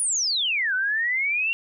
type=exponential two-way sweep; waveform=sine; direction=down then up; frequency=10130 to 1480 to 2776 Hz; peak=-21 dBFS; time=0-1.53 s; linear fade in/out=0 ms; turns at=0.74 s; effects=none